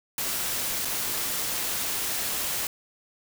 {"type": "noise with dropouts", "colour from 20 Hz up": "white", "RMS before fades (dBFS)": -29, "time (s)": [0.18, 2.67], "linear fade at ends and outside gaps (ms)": 1, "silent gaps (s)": [0.849, 0.853], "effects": []}